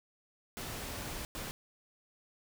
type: noise bursts at uneven times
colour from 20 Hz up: pink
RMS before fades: -41 dBFS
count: 2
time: 0.57-1.25 / 1.35-1.51 s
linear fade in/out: 0 ms
effects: none